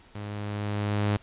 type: tone with level ramp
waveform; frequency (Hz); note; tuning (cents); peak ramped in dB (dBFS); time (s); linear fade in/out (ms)
sawtooth; 103.5; G#2; -5; -31 to -18; 0.15-1.17; 5
effects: pink hiss -55 dBFS RMS until 1.22 s + resampled to 8000 Hz